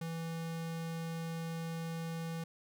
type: tone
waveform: square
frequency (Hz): 164.81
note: E3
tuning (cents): 0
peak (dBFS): -38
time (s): 0.01-2.44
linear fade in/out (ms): 5
effects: none